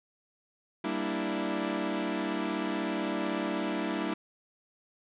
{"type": "chord", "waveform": "sawtooth", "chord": "E half-diminished seventh", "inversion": "first", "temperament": "equal", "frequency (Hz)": [196, 233.1, 293.7, 329.6], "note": ["G3", "Bb3", "D4", "E4"], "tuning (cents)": [0, 0, 0, 0], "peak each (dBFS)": [-32, -33, -31, -30], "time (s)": [0.84, 4.14], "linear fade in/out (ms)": 5, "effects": ["resampled to 8000 Hz", "10-bit"]}